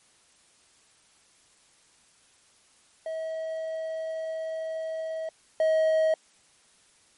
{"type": "tone pair in turn", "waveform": "triangle", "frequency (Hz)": [642, 635], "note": ["E5", "D#5"], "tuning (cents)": [-46, 35], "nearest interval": "unison", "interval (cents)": 19, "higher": "first", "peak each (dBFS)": [-28, -18], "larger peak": "second", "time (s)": [[3.06, 5.29], [5.6, 6.14]], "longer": "first", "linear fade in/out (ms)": 2, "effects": ["white hiss -61 dBFS RMS until 7.17 s", "MP3 48 kbps"]}